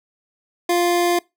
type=tone; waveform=25% pulse; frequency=349.2 Hz; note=F4; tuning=in tune; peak=-12 dBFS; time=0.69-1.19 s; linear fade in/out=5 ms; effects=noise-tail reverb RT60 0.2 s tail -23 dB re dry